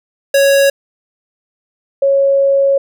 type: tone pair in turn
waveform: square / sine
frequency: 554.4 / 551.3 Hz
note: C#5 / C#5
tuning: 0 / -10 cents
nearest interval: unison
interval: 10 cents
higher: first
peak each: -8 dBFS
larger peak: neither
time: 0.34-0.7 / 2.02-2.78 s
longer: second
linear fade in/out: 5 ms
effects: none